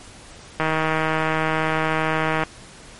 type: click train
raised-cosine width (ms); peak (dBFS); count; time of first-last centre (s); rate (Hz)
0.5; -6; 291; 0.6-2.435; 158
effects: pink hiss -43 dBFS RMS until 2.99 s + MP3 48 kbps